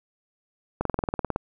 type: slowing click train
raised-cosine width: 1 ms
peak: -11 dBFS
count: 12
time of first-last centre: 0.81-1.361 s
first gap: 43 ms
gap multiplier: 1.03
effects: none